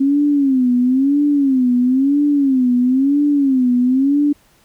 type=tone with vibrato; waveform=sine; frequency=267.8 Hz; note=C4; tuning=40 cents sharp; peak=-11 dBFS; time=0-4.33 s; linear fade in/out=10 ms; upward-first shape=sine; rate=1 Hz; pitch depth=150 cents each way; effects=pink hiss -54 dBFS RMS until 4.64 s